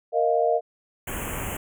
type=chord; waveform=sine; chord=Bb suspended fourth; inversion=none; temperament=equal; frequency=466.2 / 622.3 / 698.5 Hz; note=Bb4 / Eb5 / F5; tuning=0 / 0 / 0 cents; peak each=-23 dBFS; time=0.12-0.61 s; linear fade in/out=50 ms
type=band-stop noise; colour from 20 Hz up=pink; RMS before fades=-31 dBFS; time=1.07-1.57 s; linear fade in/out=5 ms; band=3100 to 6600 Hz; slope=96 dB/octave
effects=none